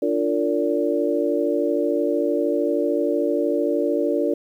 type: tone cluster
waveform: sine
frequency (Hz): 295.9 / 349 / 459.1 / 575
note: D4 / F4 / A#4 / D5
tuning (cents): +13 / -1 / -26 / -37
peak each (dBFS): -24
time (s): 0.02-4.34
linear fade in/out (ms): 5
effects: 9-bit